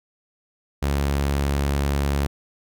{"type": "tone", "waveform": "sawtooth", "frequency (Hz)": 70.4, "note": "C#2", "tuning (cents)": 27, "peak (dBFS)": -16, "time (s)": [0.82, 2.27], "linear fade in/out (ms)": 10, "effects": []}